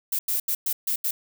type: noise bursts at uneven times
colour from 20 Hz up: violet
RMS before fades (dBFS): -25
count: 6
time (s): 0.12-0.19 / 0.28-0.4 / 0.48-0.55 / 0.66-0.73 / 0.87-0.96 / 1.04-1.11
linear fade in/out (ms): 5
effects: none